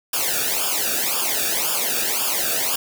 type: noise with flanger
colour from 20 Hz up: white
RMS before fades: -22 dBFS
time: 0.13-2.76 s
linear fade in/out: 5 ms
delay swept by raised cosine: 0.49 to 0.99 ms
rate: 1.9 Hz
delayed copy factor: -1
effects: none